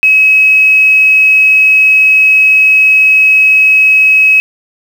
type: tone with quantisation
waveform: sine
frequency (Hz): 2559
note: D#7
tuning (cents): +48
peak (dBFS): -3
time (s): 0.03-4.4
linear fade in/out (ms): 0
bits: 5
effects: none